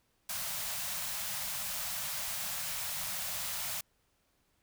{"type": "band-stop noise", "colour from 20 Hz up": "white", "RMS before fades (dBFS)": -37, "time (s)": [0.29, 3.81], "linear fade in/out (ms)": 5, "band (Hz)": [210, 550], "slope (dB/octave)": 96, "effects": ["pink hiss -74 dBFS RMS until 4.62 s"]}